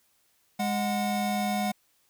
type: tone pair together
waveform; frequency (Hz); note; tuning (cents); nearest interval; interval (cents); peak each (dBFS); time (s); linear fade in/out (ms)
square; 206 / 734; G#3 / F#5; -14 / -14; octave + minor seventh; 2200; -29 / -30; 0.59-1.72; 10
effects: white hiss -68 dBFS RMS until 2.09 s